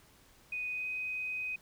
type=tone with pitch glide; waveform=sine; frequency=2489 to 2509 Hz; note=D#7 to D#7; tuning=0 to +14 cents; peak=-34 dBFS; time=0.52-1.56 s; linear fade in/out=5 ms; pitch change=+14 cents; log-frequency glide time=0.69-0.87 s; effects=pink hiss -62 dBFS RMS until 1.61 s